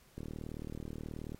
click train, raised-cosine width 3 ms, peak -29 dBFS, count 46, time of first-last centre 0.18-1.346 s, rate 38.6 Hz, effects pink hiss -64 dBFS RMS until 1.39 s + AAC 48 kbps

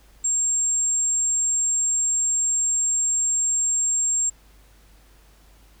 sine tone, 7459 Hz, A#8, in tune, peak -19 dBFS, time 0.24-4.3 s, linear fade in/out 10 ms, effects added 50 Hz sine -51 dBFS peak until 5.8 s + pink hiss -57 dBFS RMS until 5.8 s

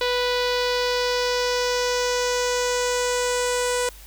sawtooth tone with low-pass filter sweep, 493 Hz, B4, 3 cents flat, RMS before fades -23 dBFS, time 0.01-3.89 s, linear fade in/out 2 ms, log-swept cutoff 4000 to 8600 Hz, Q 2.7, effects added 49 Hz sine -43 dBFS peak until 4.06 s + white hiss -47 dBFS RMS until 4.06 s

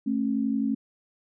sine tone pair together, 220 / 271.6 Hz, A3 / C#4, 0 / -35 cents, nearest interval major third, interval 365 cents, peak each -26 dBFS, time 0.06-0.75 s, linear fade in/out 10 ms, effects none

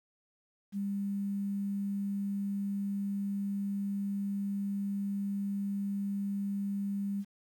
sine tone with quantisation, 200 Hz, G3, 35 cents sharp, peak -31 dBFS, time 0.72-7.25 s, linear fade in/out 50 ms, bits 10, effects none

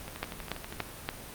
two click trains, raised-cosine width 0.3 ms, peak -23 / -14 dBFS, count 10 / 4, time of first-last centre 0.08-0.806 / 0.23-1.09 s, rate 12.4 / 3.49 Hz, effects pink hiss -44 dBFS RMS until 1.34 s + Opus 32 kbps

